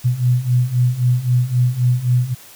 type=beating tone pair; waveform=sine; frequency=121.8 / 125.6 Hz; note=B2 / B2; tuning=-24 / +30 cents; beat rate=3.8 Hz; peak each=-18 / -15 dBFS; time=0.04-2.35 s; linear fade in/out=20 ms; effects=white hiss -42 dBFS RMS until 2.55 s